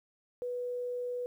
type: tone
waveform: sine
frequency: 491.7 Hz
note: B4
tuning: 8 cents flat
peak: -33 dBFS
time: 0.42-1.26 s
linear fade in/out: 0 ms
effects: 11-bit